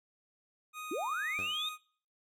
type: tone with vibrato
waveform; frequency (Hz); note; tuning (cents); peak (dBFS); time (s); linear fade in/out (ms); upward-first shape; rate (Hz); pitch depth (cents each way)
25% pulse; 1238; D#6; -9; -37; 0.73-1.78; 50; sine; 2.4; 11
type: linear sweep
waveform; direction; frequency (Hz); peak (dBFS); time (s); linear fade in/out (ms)
sine; up; 271.2 to 3774; -33; 0.91-1.69; 5
type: tone with exponential decay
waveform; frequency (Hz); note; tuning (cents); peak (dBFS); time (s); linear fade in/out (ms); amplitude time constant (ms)
10% pulse; 95.8; G2; -39; -33; 1.39-1.63; 0; 52
effects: noise-tail reverb RT60 0.5 s tail -23 dB re dry